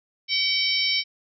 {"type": "harmonic tone with a mistuned harmonic", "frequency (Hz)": 770, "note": "G5", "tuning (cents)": -31, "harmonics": [3, 4, 5, 6, 7], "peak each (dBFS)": [-26, -28, -28, -29, -25], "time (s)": [0.28, 1.04], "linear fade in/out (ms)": 50, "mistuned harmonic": 3, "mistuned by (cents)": -29, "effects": []}